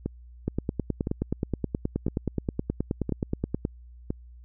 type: two click trains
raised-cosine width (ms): 3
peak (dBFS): -15 / -13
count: 5 / 31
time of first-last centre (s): 0.06-4.104 / 0.48-3.651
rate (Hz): 0.989 / 9.46
effects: added 60 Hz sine -45 dBFS peak until 4.44 s